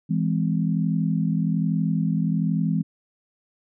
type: chord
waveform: sine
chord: E augmented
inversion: none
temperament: just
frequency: 164.81 / 206 / 257.5 Hz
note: E3 / G#3 / B#3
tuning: 0 / -14 / -28 cents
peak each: -22 / -25 / -28 dBFS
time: 0.09-2.83 s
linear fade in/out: 20 ms
effects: none